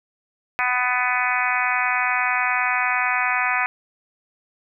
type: harmonic tone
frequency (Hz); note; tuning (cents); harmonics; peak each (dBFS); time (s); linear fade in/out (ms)
249.3; B3; +16; 3 / 4 / 5 / 6 / 7 / 8 / 9 / 10; -27 / -27 / -27 / -27 / -27 / -27 / -27 / -27; 0.59-3.66; 0
effects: none